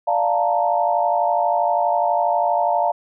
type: chord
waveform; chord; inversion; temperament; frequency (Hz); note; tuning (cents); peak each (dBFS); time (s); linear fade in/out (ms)
sine; Bb major seventh; first; equal; 587.3 / 698.5 / 880 / 932.3; D5 / F5 / A5 / Bb5; 0 / 0 / 0 / 0; -23 / -19 / -22 / -24; 0.07-2.92; 10
effects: none